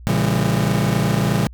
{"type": "chord", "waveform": "40% pulse", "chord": "A# diminished seventh", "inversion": "none", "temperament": "just", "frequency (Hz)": [116.54, 139.85, 167.82, 201.4], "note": ["A#2", "C#3", "E3", "G3"], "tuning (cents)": [0, 16, 31, 47], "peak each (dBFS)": -21, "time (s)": [0.07, 1.47], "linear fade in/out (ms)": 0, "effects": ["added 60 Hz sine -36 dBFS peak until 1.53 s"]}